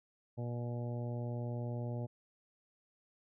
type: harmonic tone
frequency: 120 Hz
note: B2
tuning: 49 cents flat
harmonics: 1 / 2 / 3 / 4 / 5 / 6 / 7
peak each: -37 / -45 / -49 / -49 / -48 / -56 / -55 dBFS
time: 0.37-2.07 s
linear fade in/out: 20 ms
effects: none